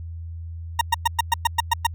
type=tone bursts; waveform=40% pulse; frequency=932.3 Hz; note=A#5; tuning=in tune; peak=-14 dBFS; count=9; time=0.79-1.868 s; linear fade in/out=5 ms; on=22 ms; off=110 ms; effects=added 83 Hz sine -31 dBFS peak until 1.94 s